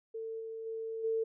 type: tone with level steps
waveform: sine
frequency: 448.2 Hz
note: A4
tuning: 32 cents sharp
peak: -37 / -39 / -36 / -29 dBFS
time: 0.14-1.24 s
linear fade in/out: 10 ms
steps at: 0.39 / 0.65 / 1.03 s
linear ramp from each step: 20 ms
effects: none